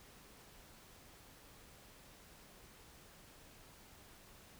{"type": "silence", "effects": ["pink hiss -60 dBFS RMS until 4.59 s"]}